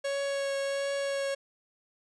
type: tone with vibrato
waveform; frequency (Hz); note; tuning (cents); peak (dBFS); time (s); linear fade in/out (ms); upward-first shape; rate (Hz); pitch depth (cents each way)
45% pulse; 554.4; C#5; 0; -29; 0.04-1.35; 10; triangle; 1.4; 13
effects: resampled to 22050 Hz